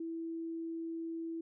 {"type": "tone", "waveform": "sine", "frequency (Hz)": 329.4, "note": "E4", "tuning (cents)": -1, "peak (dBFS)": -37, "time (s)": [0, 1.41], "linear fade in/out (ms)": 5, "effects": []}